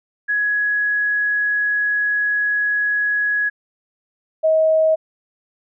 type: tone pair in turn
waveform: sine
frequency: 1675 / 634.9 Hz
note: G#6 / D#5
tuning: +14 / +35 cents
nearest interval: octave + perfect fourth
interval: 1679 cents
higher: first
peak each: -16 / -12 dBFS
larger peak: second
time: 0.28-3.5 / 4.43-4.96 s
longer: first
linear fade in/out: 20 ms
effects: none